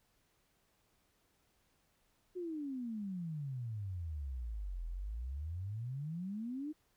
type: exponential two-way sweep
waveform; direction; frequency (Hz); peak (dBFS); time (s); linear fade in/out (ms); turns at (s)
sine; down then up; 370.7 to 40.71 to 314.6; -38; 2.35-6.73; 20; 4.86
effects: pink hiss -75 dBFS RMS until 6.96 s